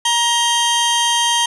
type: tone pair together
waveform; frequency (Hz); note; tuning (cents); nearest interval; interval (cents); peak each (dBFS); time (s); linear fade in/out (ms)
sawtooth; 942 / 3168; A#5 / G7; +18 / +18; octave + major sixth; 2100; -13; 0.05-1.46; 5
effects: resampled to 24000 Hz + 7-bit